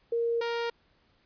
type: tone pair in turn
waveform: sine / sawtooth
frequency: 466.2 / 468.2 Hz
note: A#4 / A#4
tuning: 0 / +8 cents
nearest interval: unison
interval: 8 cents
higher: second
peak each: -25 dBFS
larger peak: neither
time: 0.12-0.41 / 0.41-0.7 s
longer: neither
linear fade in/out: 5 ms
effects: pink hiss -67 dBFS RMS until 1.25 s + resampled to 11025 Hz